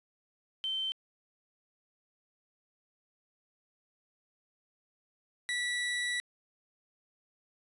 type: tone pair in turn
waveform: sine / 30% pulse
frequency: 3100 / 1952.9 Hz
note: G7 / B6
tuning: -20 / -20 cents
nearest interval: minor sixth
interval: 800 cents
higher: first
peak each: -31 / -28 dBFS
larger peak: second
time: 0.64-0.92 / 5.49-6.2 s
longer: second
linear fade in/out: 0 ms
effects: resampled to 24000 Hz + 10-bit